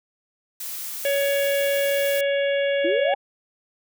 blue noise, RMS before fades -32 dBFS, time 0.6-2.21 s, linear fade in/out 5 ms
harmonic tone, 560 Hz, C#5, 18 cents sharp, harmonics 1 / 3 / 4 / 5 / 6, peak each -20 / -30 / -32 / -34 / -36 dBFS, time 1.05-3.14 s, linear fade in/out 2 ms
sine exponential sweep, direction up, 310.5 to 830.6 Hz, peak -22 dBFS, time 2.84-3.15 s, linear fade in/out 10 ms
effects none

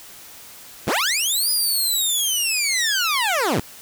15% pulse linear two-way sweep, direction up then down, 71.2 to 4976 to 71.2 Hz, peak -12 dBFS, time 0.87-3.6 s, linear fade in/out 5 ms, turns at 1.5 s, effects white hiss -42 dBFS RMS until 3.81 s

